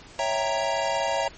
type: chord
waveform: square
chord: C# diminished seventh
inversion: none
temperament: equal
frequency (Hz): 554.4 / 659.3 / 784 / 932.3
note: C#5 / E5 / G5 / Bb5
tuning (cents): 0 / 0 / 0 / 0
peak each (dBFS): -30 / -29 / -32 / -29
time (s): 0.19-1.28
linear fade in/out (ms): 2
effects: pink hiss -47 dBFS RMS until 1.37 s + MP3 32 kbps